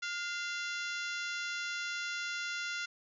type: harmonic tone with a mistuned harmonic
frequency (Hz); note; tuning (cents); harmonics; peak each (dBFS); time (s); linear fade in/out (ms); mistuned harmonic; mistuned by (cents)
689; F5; -24; 2 / 3 / 4 / 5 / 6 / 7 / 8 / 9 / 10; -38 / -42 / -44 / -46 / -48 / -49 / -50 / -51 / -52; 0.02-2.86; 10; 2; +46
effects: none